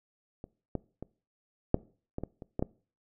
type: clicks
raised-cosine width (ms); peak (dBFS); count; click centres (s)
2; -28 / -18 / -26 / -8 / -21 / -21 / -29 / -18 / -15; 9; 0.441 / 0.753 / 1.026 / 1.744 / 2.184 / 2.236 / 2.422 / 2.594 / 2.625
effects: noise-tail reverb RT60 0.4 s tail -22 dB re dry